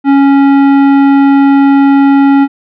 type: tone with tanh clipping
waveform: sine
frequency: 277.2 Hz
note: C#4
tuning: in tune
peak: -5 dBFS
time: 0.04-2.48 s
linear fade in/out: 50 ms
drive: 14 dB
effects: none